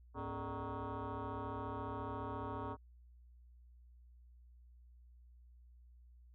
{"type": "tone with frequency modulation", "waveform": "sine", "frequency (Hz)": 415.3, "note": "G#4", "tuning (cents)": 0, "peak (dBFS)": -38, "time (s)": [0.14, 2.77], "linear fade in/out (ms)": 50, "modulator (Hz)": 173, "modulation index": 4.5, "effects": ["tanh soft clip ceiling -37 dBFS", "added 60 Hz sine -58 dBFS peak until 6.34 s"]}